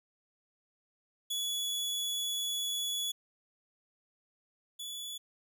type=tone pair in turn; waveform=sawtooth; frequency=3399 / 3429 Hz; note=G#7 / A7; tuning=+39 / -45 cents; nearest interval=unison; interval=16 cents; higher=second; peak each=-29 / -36 dBFS; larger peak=first; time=1.3-3.12 / 4.79-5.18 s; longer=first; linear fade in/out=10 ms; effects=none